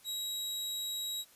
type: tone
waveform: sawtooth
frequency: 3840 Hz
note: B7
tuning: 49 cents flat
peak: -32 dBFS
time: 0.04-1.25 s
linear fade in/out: 50 ms
effects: white hiss -61 dBFS RMS until 1.35 s + resampled to 32000 Hz